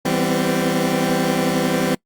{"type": "chord", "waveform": "20% pulse", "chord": "C major seventh", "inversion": "first", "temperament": "equal with one note detuned", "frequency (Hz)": [164.81, 196, 250.4, 261.6], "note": ["E3", "G3", "B3", "C4"], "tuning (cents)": [0, 0, 24, 0], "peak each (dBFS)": -18, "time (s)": [0.05, 1.95], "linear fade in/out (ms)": 5, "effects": ["noise-tail reverb RT60 0.1 s tail -24 dB re dry", "Opus 48 kbps"]}